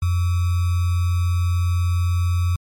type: tone with sample-and-hold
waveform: sine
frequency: 88 Hz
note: F2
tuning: 14 cents sharp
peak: -16 dBFS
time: 0.02-2.56 s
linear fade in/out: 5 ms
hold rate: 1225 Hz
effects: MP3 64 kbps